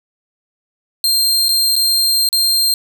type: tone with dropouts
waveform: sawtooth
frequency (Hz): 4183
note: C8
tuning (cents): -1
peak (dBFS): -9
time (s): 1.04-2.74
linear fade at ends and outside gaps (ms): 1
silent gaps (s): 1.484-1.49 / 1.756-1.763 / 2.289-2.328
effects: none